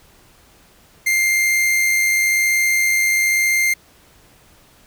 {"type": "tone with amplitude modulation", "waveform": "45% pulse", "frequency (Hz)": 2105, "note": "C7", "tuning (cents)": 10, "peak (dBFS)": -13, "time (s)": [1.06, 3.74], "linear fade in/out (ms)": 10, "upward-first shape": "sine", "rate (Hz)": 101, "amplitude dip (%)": 30, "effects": ["pink hiss -51 dBFS RMS until 4.86 s"]}